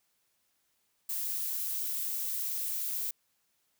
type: noise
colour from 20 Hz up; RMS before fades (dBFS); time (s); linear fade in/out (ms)
violet; -34; 1.09-3.11; 5
effects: white hiss -75 dBFS RMS until 3.79 s